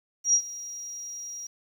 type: tone with ADSR envelope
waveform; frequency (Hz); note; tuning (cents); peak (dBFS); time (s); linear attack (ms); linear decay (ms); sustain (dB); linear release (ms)
sine; 5710; F8; +37; -16; 0.24-1.47; 98; 75; -19; 5
effects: 9-bit